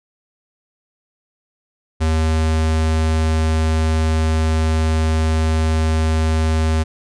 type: tone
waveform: square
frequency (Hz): 79.4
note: D#2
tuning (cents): +36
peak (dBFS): -15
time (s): 2-6.84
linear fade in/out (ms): 20
effects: resampled to 22050 Hz